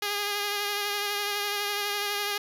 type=tone with vibrato; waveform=5% pulse; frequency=409.5 Hz; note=G#4; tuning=24 cents flat; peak=-16 dBFS; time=0.02-2.38 s; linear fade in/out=5 ms; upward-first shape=triangle; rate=12 Hz; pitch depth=29 cents each way; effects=none